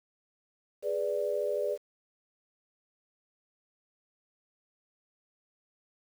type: chord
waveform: sine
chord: G# diminished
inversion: none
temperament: equal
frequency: 415.3 / 493.9 / 587.3 Hz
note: G#4 / B4 / D5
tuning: 0 / 0 / 0 cents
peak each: -33 / -34 / -31 dBFS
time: 0.82-1.78 s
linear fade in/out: 50 ms
effects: 9-bit